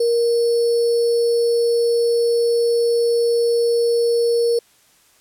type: tone with sample-and-hold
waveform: sine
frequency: 469.8 Hz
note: A#4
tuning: 13 cents sharp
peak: -14 dBFS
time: 0-4.59 s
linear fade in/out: 5 ms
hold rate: 4900 Hz
effects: white hiss -55 dBFS RMS until 5.2 s + low-pass 12000 Hz 12 dB/octave